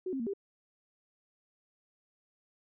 sine tone with pitch steps, 370 / 267.2 / 231 / 397.1 Hz, F#4 / C4 / A#3 / G4, 0 / +36 / -16 / +22 cents, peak -32 dBFS, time 0.06-0.336 s, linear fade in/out 5 ms, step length 69 ms, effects none

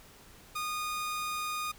sawtooth tone, 1229 Hz, D#6, 22 cents flat, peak -29 dBFS, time 0.55-1.72 s, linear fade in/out 10 ms, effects pink hiss -55 dBFS RMS until 1.78 s

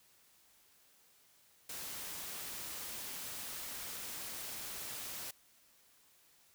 white noise, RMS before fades -44 dBFS, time 1.69-5.31 s, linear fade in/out 5 ms, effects white hiss -67 dBFS RMS until 6.54 s

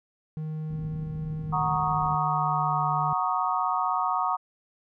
triangle tone with pitch glide, 155.8 to 149.89 Hz, D#3 to D3, +3 to +36 cents, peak -28 dBFS, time 0.37-3.13 s, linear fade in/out 0 ms, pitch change -67 cents, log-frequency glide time 1.39-2.84 s
white low-pass noise, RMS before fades -40 dBFS, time 0.7-2.16 s, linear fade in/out 2 ms, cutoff 200 Hz, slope 24 dB/octave
sine chord, D# minor seventh, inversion first, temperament equal, 740 / 932.3 / 1108.7 / 1244.5 Hz, F#5 / A#5 / C#6 / D#6, 0 / 0 / 0 / 0 cents, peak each -29 dBFS, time 1.52-4.37 s, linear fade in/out 20 ms
effects none

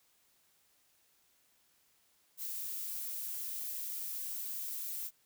violet noise, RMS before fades -40 dBFS, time 2.37-5.11 s, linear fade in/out 50 ms, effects white hiss -71 dBFS RMS until 5.25 s

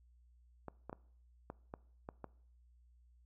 clicks, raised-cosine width 1 ms, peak -30 dBFS, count 7, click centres 0.683 / 0.896 / 0.929 / 1.501 / 1.739 / 2.089 / 2.243 s, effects noise-tail reverb RT60 0.6 s tail -22 dB re dry + added 60 Hz sine -63 dBFS peak until 3.25 s

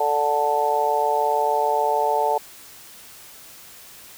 harmonic tone, 146.83 Hz, D3, in tune, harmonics 3 / 4 / 5 / 6, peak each -25 / -25 / -24 / -21 dBFS, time 0-2.38 s, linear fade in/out 5 ms, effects white hiss -44 dBFS RMS until 4.17 s

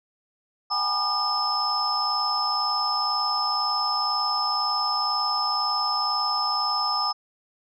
sine tone cluster, 770 / 832 / 973 / 1210 / 5220 Hz, G5 / G#5 / B5 / D#6 / E8, -31 / +3 / -26 / -49 / -18 cents, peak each -32 / -30 / -33 / -26 / -25 dBFS, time 0.7-7.13 s, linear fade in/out 20 ms, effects tanh soft clip ceiling -13 dBFS

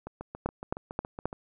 two click trains, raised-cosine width 1 ms, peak -14 / -24 dBFS, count 4 / 10, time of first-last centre 0.46-1.256 / 0.07-1.329 s, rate 3.77 / 7.15 Hz, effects none

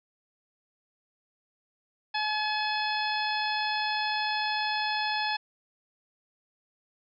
harmonic tone, 853 Hz, G#5, 46 cents sharp, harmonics 1 / 2 / 3 / 4 / 5 / 6, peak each -30 / -33 / -35 / -36 / -37 / -38 dBFS, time 2.14-5.37 s, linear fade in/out 10 ms, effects none

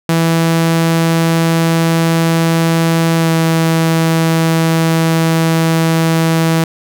sawtooth tone with pitch glide, 164.81 to 163.2 Hz, E3 to E3, 0 to -17 cents, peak -6 dBFS, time 0.09-6.64 s, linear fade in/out 2 ms, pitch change -17 cents, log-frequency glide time 3.17-3.3 s, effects none

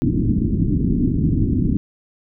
white low-pass noise, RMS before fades -18 dBFS, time 0.02-1.77 s, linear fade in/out 0 ms, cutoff 310 Hz, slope 48 dB/octave, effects none

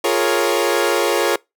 sawtooth chord, Bb minor seventh, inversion second, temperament equal, 349.2 / 415.3 / 466.2 / 554.4 Hz, F4 / Ab4 / Bb4 / Db5, 0 / 0 / 0 / 0 cents, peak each -17 dBFS, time 0.04-1.36 s, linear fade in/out 5 ms, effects noise-tail reverb RT60 0.2 s tail -24 dB re dry

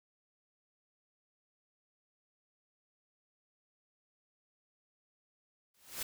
white noise with exponential growth, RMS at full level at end -35 dBFS, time 5.74-6.03 s, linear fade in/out 5 ms, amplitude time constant 62 ms, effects none

